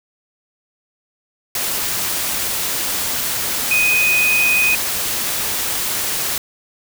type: tone in noise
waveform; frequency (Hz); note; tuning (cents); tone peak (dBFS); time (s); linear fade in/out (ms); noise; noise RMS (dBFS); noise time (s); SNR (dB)
sine; 2496; D#7; +5; -13; 3.71-4.75; 2; white; -21; 1.55-6.38; +5
effects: none